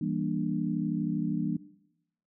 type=chord; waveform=sine; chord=E half-diminished seventh; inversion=none; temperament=just; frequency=164.81 / 197.78 / 237.3 / 296.7 Hz; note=E3 / G3 / Bb3 / D4; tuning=0 / +16 / +31 / +18 cents; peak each=-33 dBFS; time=0.01-1.57 s; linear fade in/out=5 ms; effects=noise-tail reverb RT60 0.8 s tail -17 dB re dry